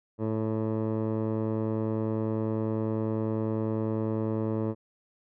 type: tone with low-pass filter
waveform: 15% pulse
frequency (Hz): 110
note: A2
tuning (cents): 0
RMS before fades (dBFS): -29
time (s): 0.18-4.75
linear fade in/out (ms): 50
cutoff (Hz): 680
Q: 1.5
effects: none